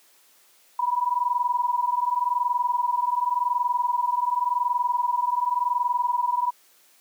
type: tone pair together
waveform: sine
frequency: 966.9 / 987.8 Hz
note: B5 / B5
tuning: -37 / 0 cents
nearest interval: unison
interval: 37 cents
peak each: -24 / -24 dBFS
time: 0.79-6.51 s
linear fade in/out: 5 ms
effects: white hiss -58 dBFS RMS until 7 s + high-pass 300 Hz 12 dB/octave